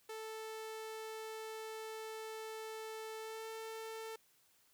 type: tone with pitch glide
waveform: sawtooth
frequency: 440 to 445.1 Hz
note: A4 to A4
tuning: 0 to +20 cents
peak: -40 dBFS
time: 0.09-4.16 s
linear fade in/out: 5 ms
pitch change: +20 cents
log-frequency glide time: 3.19-3.47 s
effects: white hiss -71 dBFS RMS until 4.73 s